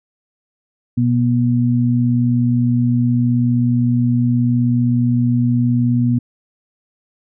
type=tone pair together; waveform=sine; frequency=122.71 / 241.9 Hz; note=B2 / B3; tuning=-11 / -36 cents; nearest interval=octave; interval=1175 cents; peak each=-15 dBFS; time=0.97-6.19 s; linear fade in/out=10 ms; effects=none